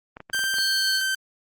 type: clicks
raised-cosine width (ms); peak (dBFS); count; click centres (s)
0.5; -23; 8; 0.169 / 0.204 / 0.299 / 0.347 / 0.392 / 0.44 / 0.541 / 0.585
type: tone with pitch glide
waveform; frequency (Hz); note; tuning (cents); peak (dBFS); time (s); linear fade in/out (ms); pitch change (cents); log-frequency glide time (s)
sawtooth; 1568 to 1550.9; G6 to G6; 0 to -19; -19; 0.33-1.15; 5; -19; 0.7-0.97
type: tone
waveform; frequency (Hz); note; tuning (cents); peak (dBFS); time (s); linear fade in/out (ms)
sine; 4402; C#8; -13; -23; 0.55-1.02; 50
effects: Opus 32 kbps